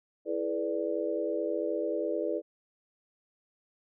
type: chord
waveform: sine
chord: E dominant seventh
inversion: none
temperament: equal with one note detuned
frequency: 329.6 / 424.5 / 493.9 / 587.3 Hz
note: E4 / G#4 / B4 / D5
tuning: 0 / +38 / 0 / 0 cents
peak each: -34 dBFS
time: 0.25-2.42 s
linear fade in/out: 50 ms
effects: none